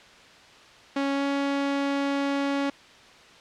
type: tone with pitch glide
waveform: sawtooth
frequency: 277.2 to 279.5 Hz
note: C#4 to C#4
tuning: 0 to +14 cents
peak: -20 dBFS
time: 0.96-2.7 s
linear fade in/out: 5 ms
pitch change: +14 cents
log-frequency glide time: 1.13-1.24 s
effects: white hiss -50 dBFS RMS until 3.4 s + low-pass 4000 Hz 12 dB/octave